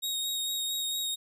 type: tone with vibrato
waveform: sawtooth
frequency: 3756 Hz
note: A#7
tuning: 12 cents sharp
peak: -27 dBFS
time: 0.02-1.16 s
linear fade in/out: 20 ms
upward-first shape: sine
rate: 4.4 Hz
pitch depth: 15 cents each way
effects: none